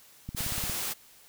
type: click train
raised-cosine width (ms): 5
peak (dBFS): -24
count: 8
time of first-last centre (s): 0.29-0.697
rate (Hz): 17.2
type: noise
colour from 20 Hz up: white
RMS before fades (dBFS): -33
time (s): 0.36-0.94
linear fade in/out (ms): 20
effects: white hiss -56 dBFS RMS until 1.28 s